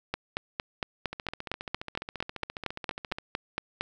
two click trains, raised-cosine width 0.3 ms, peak -13 / -20 dBFS, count 17 / 31, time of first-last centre 0.14-3.81 / 1.13-3.185 s, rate 4.36 / 14.6 Hz, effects none

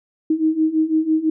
sine beating tone pair, 312.1 / 318.1 Hz, D#4 / D#4, +5 / +38 cents, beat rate 6 Hz, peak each -20 / -17 dBFS, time 0.3-1.3 s, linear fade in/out 5 ms, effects none

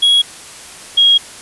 triangle / sine tone pair in turn, 3322 / 3282 Hz, G#7 / G#7, 0 / -21 cents, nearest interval unison, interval 21 cents, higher first, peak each -6 dBFS, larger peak neither, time 0.02-0.22 / 0.97-1.18 s, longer second, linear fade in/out 10 ms, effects white hiss -34 dBFS RMS until 1.41 s + resampled to 24000 Hz

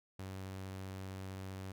sawtooth tone, 95.3 Hz, G2, 48 cents flat, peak -39 dBFS, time 0.19-1.72 s, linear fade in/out 5 ms, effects none

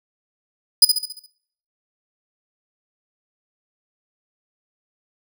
sawtooth tone with echo, 4978 Hz, D#8, in tune, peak -3 dBFS, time 0.82-0.85 s, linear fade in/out 5 ms, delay 69 ms, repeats 6, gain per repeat -6 dB, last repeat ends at 1.264 s, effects noise-tail reverb RT60 0.6 s tail -19 dB re dry

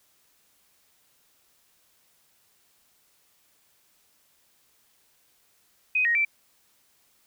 sine tone with pitch steps, 2507 / 1875 / 2336 Hz, D#7 / A#6 / D7, +12 / +10 / -10 cents, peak -20 dBFS, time 5.95-6.25 s, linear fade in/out 5 ms, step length 100 ms, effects white hiss -65 dBFS RMS until 7.26 s

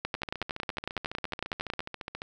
two click trains, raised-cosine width 0.3 ms, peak -14 / -20 dBFS, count 20 / 31, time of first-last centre 0.05-1.793 / 0.15-2.219 s, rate 10.9 / 14.5 Hz, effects none

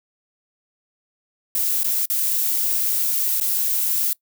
violet noise with dropouts, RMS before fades -21 dBFS, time 1.55-4.13 s, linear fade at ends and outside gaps 1 ms, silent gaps 1.832-1.844 / 2.056-2.1 / 3.401-3.411 s, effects noise-tail reverb RT60 0.1 s tail -23 dB re dry

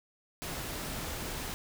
pink noise, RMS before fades -38 dBFS, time 0.42-1.54 s, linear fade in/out 0 ms, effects none

